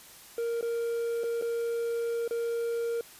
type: tone with dropouts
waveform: triangle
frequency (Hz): 466.2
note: A#4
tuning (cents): 0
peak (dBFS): -26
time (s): 0.38-3.01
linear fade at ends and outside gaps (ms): 2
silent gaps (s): 0.611-0.626 / 1.235-1.239 / 1.414-1.422 / 2.278-2.309
effects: white hiss -51 dBFS RMS until 3.19 s + resampled to 32000 Hz